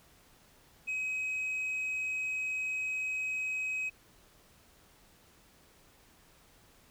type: tone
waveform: sine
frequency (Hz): 2537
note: D#7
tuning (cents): +33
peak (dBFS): -29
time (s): 0.87-3.9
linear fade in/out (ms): 20
effects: tanh soft clip ceiling -31 dBFS + pink hiss -62 dBFS RMS until 6.9 s